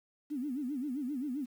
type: tone with vibrato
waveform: sine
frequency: 270.9 Hz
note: C#4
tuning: 40 cents flat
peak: -33 dBFS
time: 0.3-1.46 s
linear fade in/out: 20 ms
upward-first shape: sine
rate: 7.6 Hz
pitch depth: 200 cents each way
effects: 10-bit